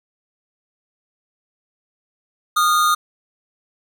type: tone pair together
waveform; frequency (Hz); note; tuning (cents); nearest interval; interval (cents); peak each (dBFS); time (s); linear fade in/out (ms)
square; 1230.6 / 1396.9; D#6 / F6; -19 / 0; major second; 219; -15 / -23; 2.56-2.95; 10
effects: 9-bit